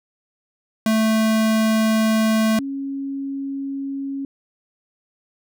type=tone pair in turn; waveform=square / sine; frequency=220 / 274.8 Hz; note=A3 / C#4; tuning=0 / -15 cents; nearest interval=major third; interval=385 cents; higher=second; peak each=-16 / -24 dBFS; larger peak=first; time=0.86-2.59 / 2.59-4.25 s; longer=first; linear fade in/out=2 ms; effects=none